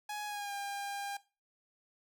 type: tone with pitch glide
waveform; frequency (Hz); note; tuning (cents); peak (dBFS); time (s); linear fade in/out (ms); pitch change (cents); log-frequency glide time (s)
sawtooth; 836 to 802.9; G#5 to G5; +11 to +41; -34; 0.09-1.17; 5; -70; 0.26-0.53
effects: noise-tail reverb RT60 0.3 s tail -18 dB re dry